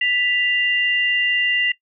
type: tone pair together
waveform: sine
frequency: 1975.5 / 2791 Hz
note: B6 / F7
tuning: 0 / -2 cents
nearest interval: tritone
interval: 598 cents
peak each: -19 dBFS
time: 0.01-1.72 s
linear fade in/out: 5 ms
effects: noise-tail reverb RT60 0.1 s tail -19 dB re dry